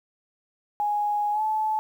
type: tone with pitch glide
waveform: sine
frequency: 830.6 to 865.9 Hz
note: G#5 to A5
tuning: 0 to -28 cents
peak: -22 dBFS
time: 0.8-1.79 s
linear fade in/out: 0 ms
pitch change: +72 cents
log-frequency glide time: 1.32-1.42 s
effects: 9-bit